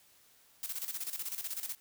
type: noise with tremolo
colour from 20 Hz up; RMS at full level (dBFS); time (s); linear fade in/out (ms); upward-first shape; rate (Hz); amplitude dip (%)
blue; -37; 0.63-1.75; 0; square; 16; 70
effects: white hiss -64 dBFS RMS until 1.8 s